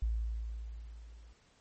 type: tone with level ramp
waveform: sine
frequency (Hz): 55.9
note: A1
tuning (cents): +28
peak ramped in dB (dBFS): -28 to -52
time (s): 0.02-1.33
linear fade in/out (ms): 5
effects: pink hiss -67 dBFS RMS until 1.6 s + MP3 32 kbps